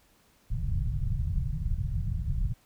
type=low-pass noise; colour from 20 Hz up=pink; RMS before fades=-29 dBFS; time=0.5-2.54 s; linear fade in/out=20 ms; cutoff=160 Hz; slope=48 dB/octave; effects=pink hiss -64 dBFS RMS until 2.65 s